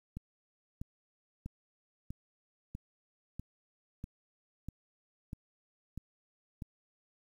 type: click train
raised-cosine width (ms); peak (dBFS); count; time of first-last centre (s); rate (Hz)
5; -28; 11; 0.17-6.622; 1.55
effects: 10-bit